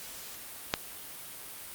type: click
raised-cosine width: 0.2 ms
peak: -7 dBFS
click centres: 0.739 s
effects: white hiss -44 dBFS RMS until 1.74 s + Opus 48 kbps